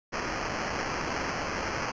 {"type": "noise with sample-and-hold", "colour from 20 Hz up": "blue", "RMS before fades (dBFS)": -32, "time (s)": [0.12, 1.92], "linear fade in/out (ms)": 20, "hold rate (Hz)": 3675, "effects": ["resampled to 16000 Hz"]}